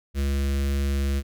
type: tone with notch filter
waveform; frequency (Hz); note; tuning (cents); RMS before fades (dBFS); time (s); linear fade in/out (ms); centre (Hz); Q
square; 69.3; C#2; 0; -24; 0.14-1.23; 50; 860; 0.83
effects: none